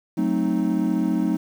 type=chord; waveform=triangle; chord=F# diminished seventh; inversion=none; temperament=equal; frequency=185 / 220 / 261.6 / 311.1 Hz; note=F#3 / A3 / C4 / Eb4; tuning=0 / 0 / 0 / 0 cents; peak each=-23 / -23 / -24 / -22 dBFS; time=0.17-1.37 s; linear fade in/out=10 ms; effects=8-bit